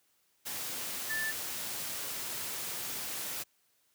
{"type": "tone in noise", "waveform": "sine", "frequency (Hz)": 1760, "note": "A6", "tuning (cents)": 0, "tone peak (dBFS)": -32, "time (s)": [1.09, 1.32], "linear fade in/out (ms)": 20, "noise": "white", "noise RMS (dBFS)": -38, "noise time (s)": [0.45, 3.44], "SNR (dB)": 3, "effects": ["white hiss -72 dBFS RMS until 3.94 s", "high-pass 80 Hz 12 dB/octave"]}